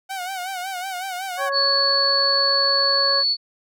sawtooth tone with vibrato, 746 Hz, F#5, 14 cents sharp, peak -23 dBFS, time 0.09-1.5 s, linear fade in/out 20 ms, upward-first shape sine, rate 5.4 Hz, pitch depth 82 cents each way
harmonic tone, 554.4 Hz, C#5, in tune, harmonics 1 / 2 / 3, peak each -25 / -25 / -27 dBFS, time 1.37-3.24 s, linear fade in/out 50 ms
sine tone, 4435 Hz, C#8, in tune, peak -17 dBFS, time 1.52-3.37 s, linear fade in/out 50 ms
effects none

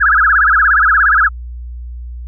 sine tone with vibrato, 1467 Hz, F#6, 15 cents flat, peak -7 dBFS, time 0-1.29 s, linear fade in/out 20 ms, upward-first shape sine, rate 17 Hz, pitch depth 260 cents each way, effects added 60 Hz sine -24 dBFS peak until 2.27 s

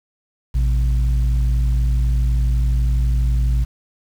sine tone pair together, 57.95 / 130 Hz, A#1 / C3, -10 / -11 cents, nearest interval octave + major second, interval 1399 cents, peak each -13 / -21 dBFS, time 0.54-3.65 s, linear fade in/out 20 ms, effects tanh soft clip ceiling -11 dBFS + 7-bit

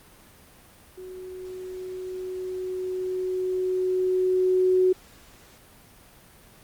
sine tone with level ramp, 370 Hz, F#4, in tune, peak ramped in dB -37 to -16 dBFS, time 0.97-4.93 s, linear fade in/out 10 ms, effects pink hiss -52 dBFS RMS until 6.63 s + Opus 32 kbps

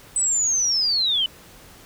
sine linear sweep, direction down, 8120 to 2960 Hz, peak -18 dBFS, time 0.16-1.26 s, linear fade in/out 2 ms, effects pink hiss -47 dBFS RMS until 1.85 s

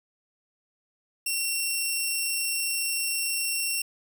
10% pulse tone, 2727 Hz, F7, 42 cents flat, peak -17 dBFS, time 1.26-3.82 s, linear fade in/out 5 ms, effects none

